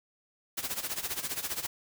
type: noise with tremolo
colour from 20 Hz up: white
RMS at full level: -32 dBFS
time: 0.57-1.67 s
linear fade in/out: 10 ms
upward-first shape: sine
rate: 15 Hz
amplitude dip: 80%
effects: none